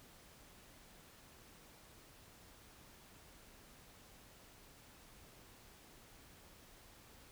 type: silence
effects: pink hiss -61 dBFS RMS until 7.31 s